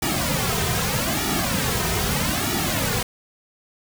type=noise with flanger; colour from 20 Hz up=pink; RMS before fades=-23 dBFS; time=0.02-3.03 s; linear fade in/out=5 ms; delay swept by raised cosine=1.9 to 3.6 ms; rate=0.8 Hz; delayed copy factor=-0.9; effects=none